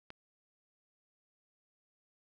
click, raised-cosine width 0.3 ms, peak -30 dBFS, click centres 0.104 s, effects none

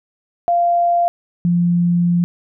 sine tone pair in turn, 693 / 173.8 Hz, F5 / F3, -14 / -8 cents, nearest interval 2 octaves, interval 2394 cents, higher first, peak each -12 dBFS, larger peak neither, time 0.48-1.08 / 1.45-2.24 s, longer second, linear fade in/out 0 ms, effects none

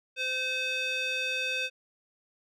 square tone with band-pass filter, 515 Hz, C5, 28 cents flat, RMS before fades -31 dBFS, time 0.16-1.7 s, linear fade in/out 50 ms, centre 2900 Hz, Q 3.2, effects none

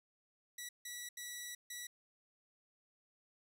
10% pulse tone bursts at uneven times, 1947 Hz, B6, 25 cents flat, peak -35 dBFS, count 4, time 0.58-0.69 / 0.85-1.09 / 1.17-1.55 / 1.7-1.87 s, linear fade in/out 5 ms, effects none

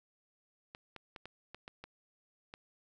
clicks, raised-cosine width 0.3 ms, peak -30 dBFS, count 8, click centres 0.749 / 0.963 / 1.162 / 1.256 / 1.546 / 1.679 / 1.84 / 2.539 s, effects none

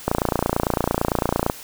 click train, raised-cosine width 1 ms, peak -4 dBFS, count 42, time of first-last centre 0.08-1.499 s, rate 28.9 Hz, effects white hiss -39 dBFS RMS until 1.63 s

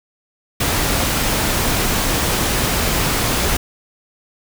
pink noise, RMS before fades -18 dBFS, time 0.6-3.57 s, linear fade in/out 5 ms, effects none

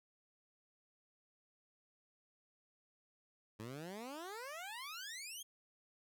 15% pulse exponential sweep, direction up, 103.9 to 3311 Hz, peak -39 dBFS, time 3.59-5.43 s, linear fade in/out 10 ms, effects none

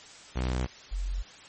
sawtooth / sine tone pair in turn, 62.9 / 44.88 Hz, B1 / F1, +32 / +48 cents, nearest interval tritone, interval 584 cents, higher first, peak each -23 / -28 dBFS, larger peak first, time 0.35-0.67 / 0.91-1.23 s, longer neither, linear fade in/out 20 ms, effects white hiss -49 dBFS RMS until 1.48 s + MP3 32 kbps

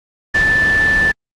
sine tone in noise, 1760 Hz, A6, in tune, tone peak -11 dBFS, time 0.34-1.12 s, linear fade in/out 10 ms, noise pink, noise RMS -22 dBFS, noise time 0.34-1.12 s, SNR +8 dB, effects low-pass 5000 Hz 12 dB/octave + Opus 48 kbps

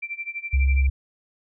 sine tone with tremolo, 2349 Hz, D7, in tune, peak -26 dBFS, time 0.02-0.87 s, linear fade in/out 10 ms, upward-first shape sine, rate 12 Hz, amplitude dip 90%
sine tone, 67.3 Hz, C2, 49 cents sharp, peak -16 dBFS, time 0.53-0.9 s, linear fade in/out 10 ms
effects none

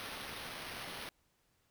blue noise with sample-and-hold, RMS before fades -45 dBFS, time 0-1.09 s, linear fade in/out 0 ms, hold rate 7350 Hz, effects pink hiss -75 dBFS RMS until 1.7 s

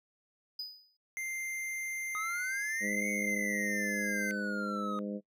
triangle tone with exponential decay, 4978 Hz, D#8, in tune, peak -33 dBFS, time 0.59-0.97 s, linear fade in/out 5 ms, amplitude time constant 81 ms
square tone with pitch glide, 2093 to 2074 Hz, C7 to C7, 0 to -16 cents, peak -36 dBFS, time 1.17-4.31 s, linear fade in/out 0 ms, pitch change -16 cents, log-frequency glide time 2.32-3.38 s
triangle exponential two-way sweep, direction up then down, 1246 to 2218 to 1246 Hz, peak -34 dBFS, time 2.15-4.99 s, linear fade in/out 0 ms, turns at 3.09 s
harmonic tone, 102.6 Hz, G#2, 21 cents flat, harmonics 2 / 3 / 4 / 5 / 6, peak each -36 / -43 / -46 / -42 / -48 dBFS, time 2.8-5.21 s, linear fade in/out 50 ms
effects noise-tail reverb RT60 0.1 s tail -23 dB re dry

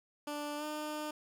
15% pulse tone with pitch glide, 294.1 to 302.9 Hz, D4 to D#4, +3 to -46 cents, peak -31 dBFS, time 0.27-1.11 s, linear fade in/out 5 ms, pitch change +51 cents, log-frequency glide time 0.57-0.64 s, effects none

